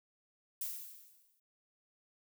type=noise with exponential decay; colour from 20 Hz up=violet; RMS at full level=-37 dBFS; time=0.61-1.4 s; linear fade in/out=5 ms; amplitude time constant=170 ms; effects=none